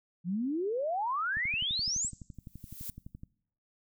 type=exponential sweep; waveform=sine; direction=up; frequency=164.81 to 8372 Hz; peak=-29 dBFS; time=0.24-2.11 s; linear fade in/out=50 ms
type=click train; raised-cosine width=5 ms; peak=-32 dBFS; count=23; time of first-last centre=1.37-3.234 s; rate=11.8 Hz
type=noise with exponential growth; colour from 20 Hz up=violet; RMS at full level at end=-38 dBFS; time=2.34-2.9 s; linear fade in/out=1 ms; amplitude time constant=120 ms
effects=noise-tail reverb RT60 0.7 s tail -23 dB re dry